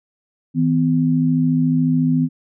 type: tone pair together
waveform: sine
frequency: 160 / 254 Hz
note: D#3 / B3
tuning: +49 / +49 cents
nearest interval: minor sixth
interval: 800 cents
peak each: -17 / -16 dBFS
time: 0.54-2.29 s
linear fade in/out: 50 ms
effects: none